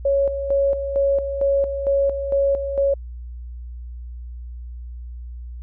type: tone with tremolo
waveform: sine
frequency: 554.4 Hz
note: C#5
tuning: in tune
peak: -15 dBFS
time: 0.05-2.94 s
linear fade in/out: 5 ms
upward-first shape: square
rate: 2.2 Hz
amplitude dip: 60%
effects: added 60 Hz sine -31 dBFS peak until 5.62 s